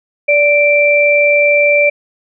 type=tone pair together; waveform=sine; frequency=582.2 / 2349 Hz; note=D5 / D7; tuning=-15 / 0 cents; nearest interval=2 octaves; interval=2415 cents; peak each=-10 dBFS; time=0.28-1.9 s; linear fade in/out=10 ms; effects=none